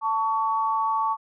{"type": "tone pair together", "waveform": "sine", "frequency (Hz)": [887, 1125.8], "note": ["A5", "C#6"], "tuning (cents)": [14, 26], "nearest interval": "major third", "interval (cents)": 412, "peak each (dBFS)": -24, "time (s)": [0.01, 1.17], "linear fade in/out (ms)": 50, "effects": []}